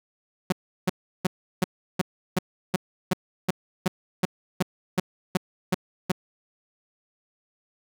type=tone bursts; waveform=sawtooth; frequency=183.6 Hz; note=F#3; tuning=13 cents flat; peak=-15 dBFS; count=16; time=0.5-6.118 s; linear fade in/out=5 ms; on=23 ms; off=350 ms; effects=none